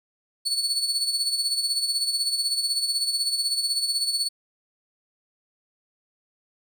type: tone with tremolo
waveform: 35% pulse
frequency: 4435 Hz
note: C#8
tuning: in tune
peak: -19 dBFS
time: 0.45-4.29 s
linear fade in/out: 20 ms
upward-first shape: sine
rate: 16 Hz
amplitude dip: 60%
effects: none